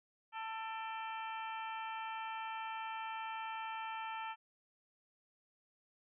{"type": "harmonic tone with a mistuned harmonic", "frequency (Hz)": 444.9, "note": "A4", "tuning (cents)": 19, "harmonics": [2, 3, 4, 5, 6, 7], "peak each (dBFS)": [-42, -47, -51, -51, -53, -54], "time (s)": [0.32, 4.36], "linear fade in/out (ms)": 50, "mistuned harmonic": 5, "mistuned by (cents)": 93, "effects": []}